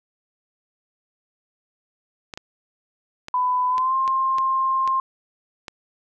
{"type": "clicks", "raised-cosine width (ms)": 0.2, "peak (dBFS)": -16, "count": 8, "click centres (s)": [2.338, 2.375, 3.284, 3.781, 4.078, 4.384, 4.876, 5.682]}
{"type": "tone with pitch glide", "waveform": "sine", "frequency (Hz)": [1000, 1058.2], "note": ["B5", "C6"], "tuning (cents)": [21, 19], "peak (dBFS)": -18, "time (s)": [3.34, 5], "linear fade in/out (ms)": 2, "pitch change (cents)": 98, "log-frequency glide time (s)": [3.69, 3.95]}
{"effects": []}